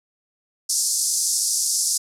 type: band-pass noise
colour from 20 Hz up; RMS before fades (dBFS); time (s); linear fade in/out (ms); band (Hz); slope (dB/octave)
pink; -22; 0.69-1.98; 10; 5000 to 11000; 48
effects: none